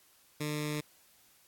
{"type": "tone with notch filter", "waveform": "10% pulse", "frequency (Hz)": 150, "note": "D3", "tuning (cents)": 37, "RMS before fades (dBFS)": -35, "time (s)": [0.4, 0.81], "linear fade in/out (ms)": 10, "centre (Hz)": 750, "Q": 0.84, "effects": ["white hiss -64 dBFS RMS until 1.47 s", "AAC 64 kbps"]}